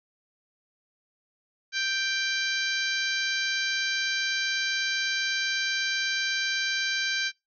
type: harmonic tone with a mistuned harmonic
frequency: 784 Hz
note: G5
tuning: in tune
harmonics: 2 / 3 / 4 / 5 / 6 / 7 / 8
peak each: -29 / -33 / -36 / -33 / -35 / -40 / -39 dBFS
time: 1.72-7.32 s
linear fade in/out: 50 ms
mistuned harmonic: 5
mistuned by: +21 cents
effects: noise-tail reverb RT60 0.2 s tail -23 dB re dry